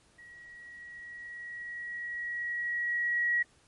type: tone with level ramp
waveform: sine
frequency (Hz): 1912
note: A#6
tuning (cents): +43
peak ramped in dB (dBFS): -49 to -24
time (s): 0.18-3.43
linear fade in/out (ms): 10
effects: pink hiss -64 dBFS RMS until 3.67 s + MP3 48 kbps